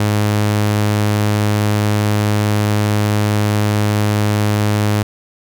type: tone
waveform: sawtooth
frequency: 104.7 Hz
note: G#2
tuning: 15 cents sharp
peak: -9 dBFS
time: 0-5.03 s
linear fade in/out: 5 ms
effects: none